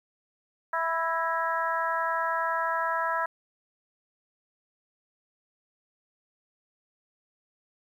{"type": "harmonic tone with a mistuned harmonic", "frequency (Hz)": 329.6, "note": "E4", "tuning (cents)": 0, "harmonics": [2, 3, 4, 5, 6], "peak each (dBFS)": [-33, -29, -31, -32, -40], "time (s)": [0.73, 3.26], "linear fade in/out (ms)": 5, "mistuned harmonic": 6, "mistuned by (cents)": -67, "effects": ["10-bit"]}